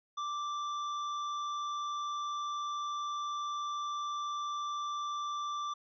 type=tone with tanh clipping; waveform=sine; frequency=1174.7 Hz; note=D6; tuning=in tune; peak=-36 dBFS; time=0.17-5.74 s; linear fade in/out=10 ms; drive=12 dB; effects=resampled to 16000 Hz